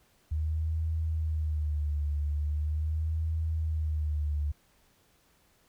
sine tone with vibrato, 76.7 Hz, D#2, 24 cents flat, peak -27 dBFS, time 0.31-4.52 s, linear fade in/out 10 ms, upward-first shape sine, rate 0.41 Hz, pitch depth 77 cents each way, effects pink hiss -66 dBFS RMS until 5.68 s

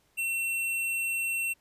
sine tone with sample-and-hold, 2710 Hz, E7, 47 cents sharp, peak -27 dBFS, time 0.17-1.54 s, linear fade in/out 20 ms, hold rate 11025 Hz, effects pink hiss -68 dBFS RMS until 1.6 s + resampled to 32000 Hz

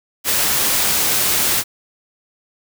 white noise, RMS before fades -17 dBFS, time 0.24-1.64 s, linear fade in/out 50 ms, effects none

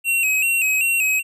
square tone with vibrato, 2637 Hz, E7, in tune, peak -17 dBFS, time 0.04-1.23 s, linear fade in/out 50 ms, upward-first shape square, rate 2.6 Hz, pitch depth 63 cents each way, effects none

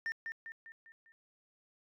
sine tone with echo, 1807 Hz, A6, 46 cents sharp, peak -31 dBFS, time 0.06-0.12 s, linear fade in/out 0 ms, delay 200 ms, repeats 5, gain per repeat -6 dB, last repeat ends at 1.12 s, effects tanh soft clip ceiling -33 dBFS

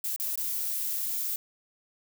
violet noise with dropouts, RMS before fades -31 dBFS, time 0.04-1.36 s, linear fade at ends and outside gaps 2 ms, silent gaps 0.162-0.198 / 0.357-0.375 s, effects none

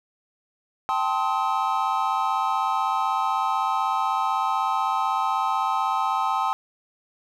triangle chord, A half-diminished seventh, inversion third, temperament equal with one note detuned, 784 / 880 / 1046.5 / 1272.9 Hz, G5 / A5 / C6 / Eb6, 0 / 0 / 0 / +39 cents, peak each -25 dBFS, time 0.89-6.53 s, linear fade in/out 0 ms, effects none

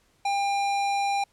sine tone with hard clipping, 800 Hz, G5, 35 cents sharp, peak -25 dBFS, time 0.25-1.24 s, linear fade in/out 5 ms, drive 16 dB, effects pink hiss -65 dBFS RMS until 1.32 s + low-pass 11000 Hz 12 dB/octave

